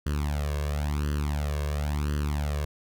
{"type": "tone with flanger", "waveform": "sawtooth", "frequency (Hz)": 73.42, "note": "D2", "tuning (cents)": 0, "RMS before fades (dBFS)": -28, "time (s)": [0.06, 2.65], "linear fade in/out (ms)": 5, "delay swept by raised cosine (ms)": [0.65, 1.85], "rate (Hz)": 0.96, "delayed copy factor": 0.95, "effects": []}